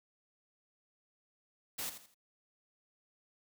white noise with echo, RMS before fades -39 dBFS, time 1.78-1.9 s, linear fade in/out 10 ms, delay 82 ms, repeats 3, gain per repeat -10 dB, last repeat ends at 2.146 s, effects none

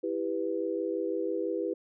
sine chord, E minor, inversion none, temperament just, 329.6 / 395.6 / 494.4 Hz, E4 / G4 / B4, 0 / +16 / +2 cents, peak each -33 dBFS, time 0.03-1.74 s, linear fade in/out 10 ms, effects none

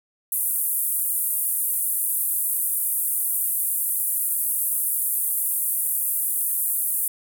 pink band-pass noise, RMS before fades -24 dBFS, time 0.32-7.08 s, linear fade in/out 2 ms, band 9500 to 16000 Hz, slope 48 dB/octave, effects none

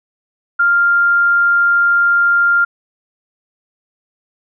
sine tone, 1396.9 Hz, F6, in tune, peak -9 dBFS, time 0.59-2.65 s, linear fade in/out 10 ms, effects none

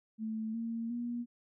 sine tone with pitch steps, 220 / 229.3 / 239.1 Hz, A3 / A#3 / A#3, 0 / -28 / +44 cents, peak -34 dBFS, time 0.18-1.26 s, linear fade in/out 50 ms, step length 360 ms, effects none

